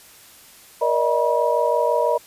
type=tone cluster; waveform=sine; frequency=473.1 / 585 / 631 / 964 Hz; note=A#4 / D5 / D#5 / B5; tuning=+26 / -7 / +24 / -42 cents; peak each=-22 dBFS; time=0.81-2.18 s; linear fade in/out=10 ms; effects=white hiss -47 dBFS RMS until 2.26 s + resampled to 32000 Hz